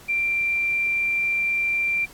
sine tone, 2362 Hz, D7, 9 cents sharp, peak -20 dBFS, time 0.08-2.06 s, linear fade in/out 20 ms, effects pink hiss -47 dBFS RMS until 2.13 s + AAC 64 kbps

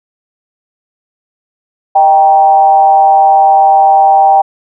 sine tone with frequency modulation, 784 Hz, G5, in tune, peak -3 dBFS, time 1.95-4.42 s, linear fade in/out 10 ms, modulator 161 Hz, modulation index 0.49, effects none

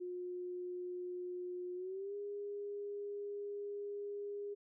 sine tone with pitch glide, 359 to 407.6 Hz, F4 to G#4, +48 to -32 cents, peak -40 dBFS, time 0-4.55 s, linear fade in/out 20 ms, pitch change +220 cents, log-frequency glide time 1.75-2.15 s, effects none

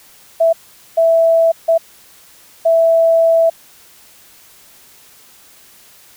sine tone bursts at uneven times, 659.3 Hz, E5, in tune, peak -8 dBFS, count 4, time 0.4-0.53 / 0.97-1.52 / 1.68-1.78 / 2.65-3.5 s, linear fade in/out 10 ms, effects white hiss -45 dBFS RMS until 6.16 s

